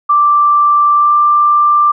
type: tone with pitch glide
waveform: sine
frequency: 1174.7 to 1182.9 Hz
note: D6 to D6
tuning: 0 to +12 cents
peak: -6 dBFS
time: 0.09-1.92 s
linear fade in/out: 10 ms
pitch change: +12 cents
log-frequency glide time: 0.95-1.14 s
effects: none